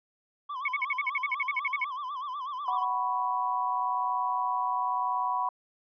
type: tone with vibrato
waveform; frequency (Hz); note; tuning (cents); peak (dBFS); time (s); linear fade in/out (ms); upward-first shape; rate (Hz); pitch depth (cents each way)
triangle; 1087; C#6; -34; -31; 0.49-2.85; 10; sine; 8.1; 150
type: tone bursts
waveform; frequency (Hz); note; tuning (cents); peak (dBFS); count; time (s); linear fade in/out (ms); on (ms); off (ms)
sine; 2217; C#7; 0; -25; 15; 0.65-1.845; 5; 33; 50
type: chord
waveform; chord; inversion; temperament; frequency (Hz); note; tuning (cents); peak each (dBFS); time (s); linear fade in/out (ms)
sine; F# suspended fourth; none; equal with one note detuned; 744.7 / 987.8 / 1108.7; F#5 / B5 / C#6; +11 / 0 / 0; -33 / -28 / -33; 2.68-5.49; 2
effects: resampled to 11025 Hz